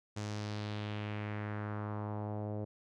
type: tone with low-pass filter sweep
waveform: sawtooth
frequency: 105 Hz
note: G#2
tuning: 19 cents sharp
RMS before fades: -39 dBFS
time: 0.16-2.65 s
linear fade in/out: 10 ms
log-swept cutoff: 6900 to 550 Hz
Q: 2
effects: none